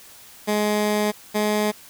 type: tone pair in turn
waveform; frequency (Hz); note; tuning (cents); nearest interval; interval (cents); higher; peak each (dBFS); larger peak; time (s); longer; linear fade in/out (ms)
15% pulse; 210 / 210.9; G#3 / G#3; +19 / +27; unison; 8; second; -13; neither; 0.47-1.12 / 1.34-1.72; first; 20
effects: white hiss -46 dBFS RMS until 1.89 s